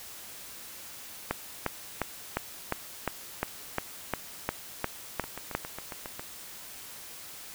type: two click trains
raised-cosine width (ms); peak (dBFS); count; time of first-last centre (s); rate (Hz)
0.5; -12 / -22; 13 / 8; 1.31-5.55 / 5.24-6.195; 2.83 / 7.33
effects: white hiss -45 dBFS RMS until 7.54 s